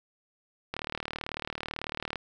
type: click train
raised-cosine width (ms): 0.3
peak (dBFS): -17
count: 55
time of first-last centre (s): 0.74-2.157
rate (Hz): 38.1
effects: none